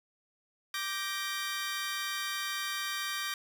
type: chord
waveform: 20% pulse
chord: G minor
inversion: second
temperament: just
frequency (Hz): 1176 / 1568 / 1881.6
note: D6 / G6 / Bb6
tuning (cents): +2 / 0 / +16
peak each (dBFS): -33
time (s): 0.74-3.34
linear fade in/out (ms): 2
effects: none